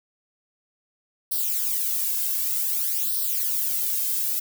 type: noise with flanger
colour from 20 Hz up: violet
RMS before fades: -25 dBFS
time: 1.31-4.4 s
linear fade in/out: 10 ms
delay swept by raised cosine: 0.21 to 1.91 ms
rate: 0.54 Hz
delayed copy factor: +0.95
effects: none